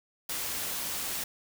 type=noise; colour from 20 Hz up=white; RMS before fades=-34 dBFS; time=0.29-1.24 s; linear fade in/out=5 ms; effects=none